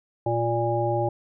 harmonic tone, 117.1 Hz, A#2, 8 cents sharp, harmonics 1 / 3 / 5 / 7, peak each -27 / -27 / -27 / -27 dBFS, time 0.26-1.09 s, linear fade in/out 5 ms, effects none

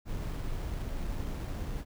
brown noise with sample-and-hold, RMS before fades -35 dBFS, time 0.05-1.85 s, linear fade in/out 50 ms, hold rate 6300 Hz, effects none

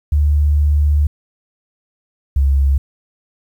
sine tone pair in turn, 73.7 / 68.71 Hz, D2 / C#2, +7 / -15 cents, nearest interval minor second, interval 122 cents, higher first, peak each -10 dBFS, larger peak neither, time 0.12-1.07 / 2.36-2.78 s, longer first, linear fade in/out 5 ms, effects 8-bit

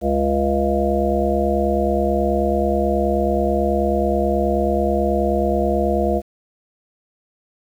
harmonic tone, 69.3 Hz, C#2, in tune, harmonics 1 / 3 / 5 / 7 / 9 / 10, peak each -23 / -23 / -23 / -23 / -23 / -23 dBFS, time 0.01-6.22 s, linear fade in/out 50 ms, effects 8-bit

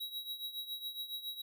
square tone with tremolo, 3860 Hz, B7, 40 cents flat, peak -37 dBFS, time 0-1.42 s, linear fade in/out 10 ms, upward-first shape triangle, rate 7.2 Hz, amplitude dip 80%, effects none

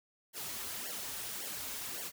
white noise with flanger, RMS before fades -41 dBFS, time 0.33-2.12 s, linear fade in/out 50 ms, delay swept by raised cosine 0.79 to 6.29 ms, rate 1.8 Hz, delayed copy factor -1, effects none

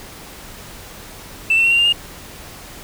sine tone with pitch steps, 2660 / 2694 / 2728 / 2763 / 2799 / 2834 Hz, E7 / E7 / F7 / F7 / F7 / F7, +15 / +37 / -41 / -19 / +3 / +25 cents, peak -10 dBFS, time 1.5-1.926 s, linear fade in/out 5 ms, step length 71 ms, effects tanh soft clip ceiling -8 dBFS + pink hiss -37 dBFS RMS until 2.83 s

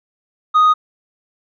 sine tone with tanh clipping, 1244.5 Hz, D#6, in tune, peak -9 dBFS, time 0.54-0.74 s, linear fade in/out 20 ms, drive 2 dB, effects none

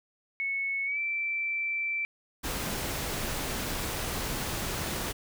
sine tone with pitch glide, 2204 to 2335 Hz, C#7 to D7, -11 to -11 cents, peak -28 dBFS, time 0.4-2.05 s, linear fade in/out 0 ms, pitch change +100 cents, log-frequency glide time 0.85-0.99 s
pink noise, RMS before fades -33 dBFS, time 2.43-5.13 s, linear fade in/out 20 ms
effects none

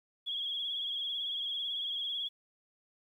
sine tone with vibrato, 3322 Hz, G#7, in tune, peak -33 dBFS, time 0.26-2.29 s, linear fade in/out 20 ms, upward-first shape triangle, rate 18 Hz, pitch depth 65 cents each way, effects 11-bit

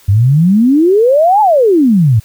sine exponential two-way sweep, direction up then down, 93.6 to 877 to 101.7 Hz, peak -5 dBFS, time 0.08-2.2 s, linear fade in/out 10 ms, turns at 1.41 s, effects white hiss -44 dBFS RMS until 2.24 s

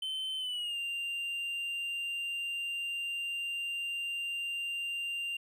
triangle tone with pitch glide, 3074 to 2786 Hz, G7 to F7, -35 to -5 cents, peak -32 dBFS, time 0.02-5.37 s, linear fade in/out 5 ms, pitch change -170 cents, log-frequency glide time 0.38-0.78 s, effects none

